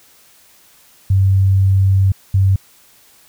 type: tone bursts at uneven times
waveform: sine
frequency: 96.4 Hz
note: G2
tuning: 28 cents flat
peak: -9 dBFS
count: 2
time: 1.1-2.12 / 2.34-2.56 s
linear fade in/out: 5 ms
effects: white hiss -49 dBFS RMS until 3.28 s